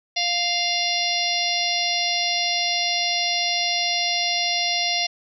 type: harmonic tone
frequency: 698.5 Hz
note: F5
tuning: in tune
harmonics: 1 / 3 / 4 / 5 / 6 / 7 / 8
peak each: -28 / -28 / -28 / -28 / -28 / -28 / -28 dBFS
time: 0.16-5.07 s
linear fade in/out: 10 ms
effects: none